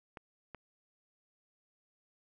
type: clicks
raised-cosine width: 0.5 ms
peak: -30 dBFS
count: 2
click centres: 0.172 / 0.547 s
effects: none